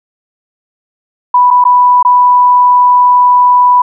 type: tone with dropouts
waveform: sine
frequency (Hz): 987.8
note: B5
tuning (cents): 0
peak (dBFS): -3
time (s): 1.34-3.82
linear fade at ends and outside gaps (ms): 5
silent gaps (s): 1.505-1.509 / 1.641-1.651 / 2.028-2.049
effects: none